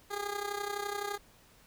15% pulse tone with amplitude modulation, 407.6 Hz, G#4, 32 cents flat, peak -25 dBFS, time 0.1-1.18 s, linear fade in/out 20 ms, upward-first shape sine, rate 31.8 Hz, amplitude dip 70%, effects pink hiss -61 dBFS RMS until 1.66 s

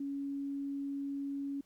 sine tone, 279.2 Hz, C#4, 13 cents sharp, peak -35 dBFS, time 0-1.61 s, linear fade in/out 5 ms, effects pink hiss -71 dBFS RMS until 1.65 s

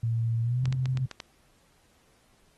sine tone with pitch glide, 114.8 to 129.61 Hz, A#2 to C3, -26 to -16 cents, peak -24 dBFS, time 0.03-1.06 s, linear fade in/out 5 ms, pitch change +210 cents, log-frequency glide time 0.42-0.64 s
clicks, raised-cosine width 0.2 ms, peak -20 dBFS, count 6, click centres 0.656 / 0.726 / 0.857 / 0.973 / 1.113 / 1.202 s
effects pink hiss -65 dBFS RMS until 2.57 s + AAC 32 kbps

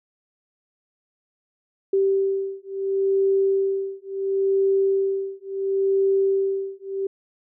sine beating tone pair, 389.2 / 389.92 Hz, G4 / G4, -12 / -9 cents, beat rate 0.72 Hz, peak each -22 dBFS, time 1.93-7.07 s, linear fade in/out 5 ms, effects none

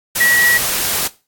sine tone in noise, 1924 Hz, B6, 46 cents flat, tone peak -10 dBFS, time 0.2-0.58 s, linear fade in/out 10 ms, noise white, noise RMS -18 dBFS, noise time 0.15-1.08 s, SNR +5 dB, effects noise-tail reverb RT60 0.3 s tail -18 dB re dry + AAC 64 kbps

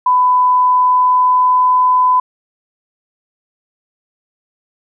sine tone with pitch glide, 1000 to 1005.8 Hz, B5 to B5, +21 to +31 cents, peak -8 dBFS, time 0.06-2.2 s, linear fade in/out 5 ms, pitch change +10 cents, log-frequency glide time 0.47-1.81 s, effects none

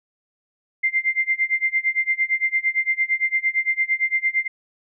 sine tone with tremolo, 2093 Hz, C7, in tune, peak -15 dBFS, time 0.83-4.48 s, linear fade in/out 10 ms, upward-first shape sine, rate 8.8 Hz, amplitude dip 95%, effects none

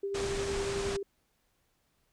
sine tone with tremolo, 396.6 Hz, G4, 20 cents sharp, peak -30 dBFS, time 0.03-1.03 s, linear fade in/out 5 ms, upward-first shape sine, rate 11 Hz, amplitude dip 35%
pink low-pass noise, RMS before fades -37 dBFS, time 0.14-0.97 s, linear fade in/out 10 ms, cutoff 9000 Hz, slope 48 dB/octave
effects pink hiss -74 dBFS RMS until 2.12 s

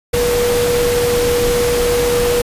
sine tone in noise, 482.4 Hz, B4, 41 cents flat, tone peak -13 dBFS, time 0.13-2.42 s, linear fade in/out 10 ms, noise pink, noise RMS -20 dBFS, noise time 0.13-2.42 s, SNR +4 dB, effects resampled to 32000 Hz

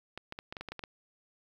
clicks, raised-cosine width 0.3 ms, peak -24 dBFS, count 10, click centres 0.176 / 0.324 / 0.389 / 0.525 / 0.568 / 0.61 / 0.687 / 0.72 / 0.793 / 0.838 s, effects 9-bit

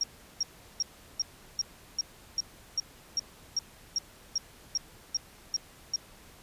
sine tone bursts, 5588 Hz, F8, in tune, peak -25 dBFS, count 16, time 0.01-5.96 s, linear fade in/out 2 ms, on 25 ms, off 370 ms, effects pink hiss -54 dBFS RMS until 6.42 s + resampled to 32000 Hz

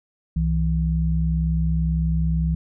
sine tone pair together, 64.57 / 162.7 Hz, C2 / E3, -22 / -22 cents, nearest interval octave + major third, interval 1600 cents, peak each -21 dBFS, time 0.36-2.55 s, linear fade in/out 5 ms, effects none

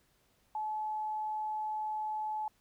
sine tone, 859 Hz, A5, 42 cents flat, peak -33 dBFS, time 0.55-2.48 s, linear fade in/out 2 ms, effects pink hiss -71 dBFS RMS until 2.6 s

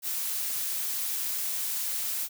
blue noise, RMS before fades -31 dBFS, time 0.02-2.29 s, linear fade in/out 50 ms, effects none

